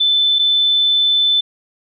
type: tone pair in turn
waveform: sine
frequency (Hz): 3520 / 3520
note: A7 / A7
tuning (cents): 0 / 0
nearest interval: unison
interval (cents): 0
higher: neither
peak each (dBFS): -11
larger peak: neither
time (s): 0-0.39 / 0.39-1.41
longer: second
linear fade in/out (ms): 10
effects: none